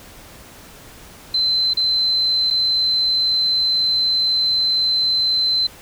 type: tone with dropouts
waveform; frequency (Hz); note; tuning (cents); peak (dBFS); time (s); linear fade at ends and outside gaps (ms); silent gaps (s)
sine; 4071; C8; -48; -15; 1.34-5.67; 5; 1.736-1.77 / 2.504-2.508
effects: pink hiss -42 dBFS RMS until 5.81 s